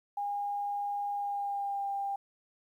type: tone with pitch glide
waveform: sine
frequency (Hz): 813 to 796.3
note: G#5 to G5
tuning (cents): -37 to +27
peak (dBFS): -31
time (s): 0.17-2.16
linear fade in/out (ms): 5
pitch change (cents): -36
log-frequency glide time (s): 1.12-1.89
effects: 11-bit